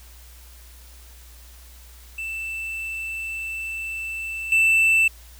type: tone with level steps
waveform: triangle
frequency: 2658 Hz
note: E7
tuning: 14 cents sharp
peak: -26 / -13 dBFS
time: 2.18-5.08 s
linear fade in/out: 5 ms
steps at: 4.52 s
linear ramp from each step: 2 ms
effects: added 60 Hz sine -44 dBFS peak until 5.39 s + white hiss -50 dBFS RMS until 5.39 s